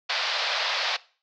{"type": "band-pass noise", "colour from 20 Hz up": "white", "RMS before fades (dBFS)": -27, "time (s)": [0.09, 0.97], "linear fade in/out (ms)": 10, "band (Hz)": [530, 4900], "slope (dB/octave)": 48, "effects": ["noise-tail reverb RT60 0.4 s tail -20 dB re dry"]}